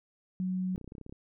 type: tone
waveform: sine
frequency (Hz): 185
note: F#3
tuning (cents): 0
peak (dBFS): -29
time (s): 0.4-0.76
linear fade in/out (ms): 0
type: clicks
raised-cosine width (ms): 3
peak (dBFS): -32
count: 12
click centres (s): 0.749 / 0.779 / 0.813 / 0.844 / 0.877 / 0.921 / 0.952 / 0.982 / 1.013 / 1.064 / 1.095 / 1.125
effects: none

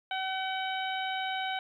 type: harmonic tone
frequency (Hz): 759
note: F#5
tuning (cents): +44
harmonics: 1 / 2 / 3 / 4 / 5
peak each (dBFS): -33 / -37 / -40 / -39 / -42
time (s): 0.11-1.59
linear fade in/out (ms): 2
effects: 11-bit

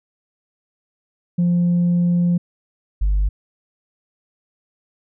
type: tone pair in turn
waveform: sine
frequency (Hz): 174.61 / 49.65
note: F3 / G1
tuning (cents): 0 / +23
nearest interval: octave + minor seventh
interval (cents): 2177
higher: first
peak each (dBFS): -12 / -13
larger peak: first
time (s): 1.38-2.38 / 3.01-3.29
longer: first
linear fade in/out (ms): 10
effects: tanh soft clip ceiling -12 dBFS

